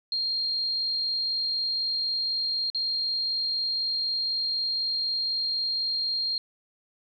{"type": "tone with dropouts", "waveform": "sine", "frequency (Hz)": 4214, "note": "C8", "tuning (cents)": 12, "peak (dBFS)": -25, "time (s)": [0.12, 6.38], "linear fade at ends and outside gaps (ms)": 2, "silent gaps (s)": [2.701, 2.747], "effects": []}